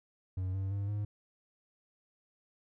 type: tone with pitch steps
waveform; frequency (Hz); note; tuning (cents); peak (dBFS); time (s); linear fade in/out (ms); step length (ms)
triangle; 93 / 96.45 / 100.02 / 103.73; F#2 / G2 / G2 / G#2; +9 / -28 / +35 / -2; -30; 0.37-1.05; 5; 170
effects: none